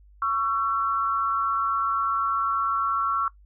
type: tone pair together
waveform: sine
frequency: 1114 / 1345.9 Hz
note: C#6 / E6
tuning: +8 / +36 cents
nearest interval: minor third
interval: 328 cents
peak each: -25 / -24 dBFS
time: 0.22-3.28 s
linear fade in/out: 2 ms
effects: noise-tail reverb RT60 0.1 s tail -19 dB re dry + added 50 Hz sine -50 dBFS peak until 3.45 s